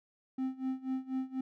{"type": "tone with tremolo", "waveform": "triangle", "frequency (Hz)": 261.6, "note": "C4", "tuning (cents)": 0, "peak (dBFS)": -28, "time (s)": [0.38, 1.41], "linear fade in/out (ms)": 5, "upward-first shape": "sine", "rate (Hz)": 4.1, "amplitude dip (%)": 90, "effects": []}